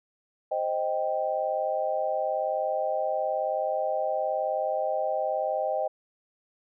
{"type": "chord", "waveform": "sine", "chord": "C minor", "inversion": "none", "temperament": "equal", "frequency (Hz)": [523.3, 622.3, 784], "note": ["C5", "Eb5", "G5"], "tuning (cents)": [0, 0, 0], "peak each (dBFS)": [-31, -28, -30], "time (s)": [0.51, 5.88], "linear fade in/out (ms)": 10, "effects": []}